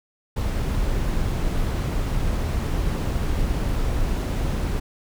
brown noise, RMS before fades -23 dBFS, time 0.36-4.8 s, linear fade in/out 10 ms, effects none

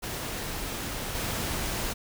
pink noise with level steps, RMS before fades -34 / -31 dBFS, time 0.02-1.94 s, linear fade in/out 20 ms, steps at 1.15 s, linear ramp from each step 2 ms, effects none

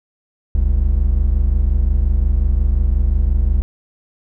triangle tone pair together, 43.66 / 69.3 Hz, F1 / C#2, 0 / 0 cents, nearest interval minor sixth, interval 800 cents, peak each -13 dBFS, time 0.55-3.62 s, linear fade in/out 0 ms, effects none

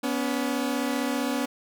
sawtooth tone pair together, 246.2 / 281.6 Hz, B3 / C#4, -5 / +27 cents, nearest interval major second, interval 232 cents, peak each -24 dBFS, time 0.03-1.46 s, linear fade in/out 10 ms, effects none

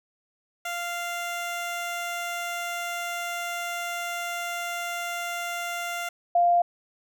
15% pulse / sine tone pair in turn, 695 / 697.5 Hz, F5 / F5, -9 / -2 cents, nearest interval unison, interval 7 cents, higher second, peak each -23 / -17 dBFS, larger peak second, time 0.65-6.09 / 6.35-6.62 s, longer first, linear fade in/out 5 ms, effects none

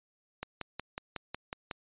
click train, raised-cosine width 0.3 ms, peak -20 dBFS, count 8, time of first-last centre 0.43-1.712 s, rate 5.46 Hz, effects resampled to 8000 Hz

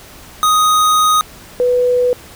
square / sine tone pair in turn, 1248 / 494.3 Hz, D#6 / B4, +5 / +1 cents, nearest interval octave + major third, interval 1604 cents, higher first, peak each -10 dBFS, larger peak neither, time 0.43-1.21 / 1.6-2.13 s, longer first, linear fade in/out 0 ms, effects pink hiss -38 dBFS RMS until 2.35 s

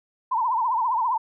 sine tone with vibrato, 953 Hz, A#5, 38 cents sharp, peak -20 dBFS, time 0.31-1.18 s, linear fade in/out 10 ms, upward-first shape triangle, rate 15 Hz, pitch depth 180 cents each way, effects none

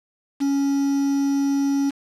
triangle tone with quantisation, 278.4 Hz, C#4, 8 cents sharp, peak -16 dBFS, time 0.4-1.91 s, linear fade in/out 20 ms, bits 6, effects low-pass 9000 Hz 12 dB/octave

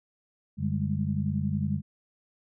sine tone cluster, 91.7 / 143.7 / 195.6 / 206.8 Hz, F#2 / D3 / G3 / G#3, -15 / -37 / -4 / -7 cents, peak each -32 / -30 / -31 / -32 dBFS, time 0.57-1.82 s, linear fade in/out 50 ms, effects none

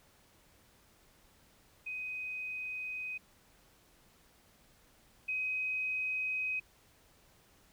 sine tone pair in turn, 2509 / 2522 Hz, D#7 / D#7, +14 / +23 cents, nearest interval unison, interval 9 cents, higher second, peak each -37 / -32 dBFS, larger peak second, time 1.86-3.18 / 5.28-6.6 s, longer neither, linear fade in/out 10 ms, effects pink hiss -65 dBFS RMS until 7.72 s

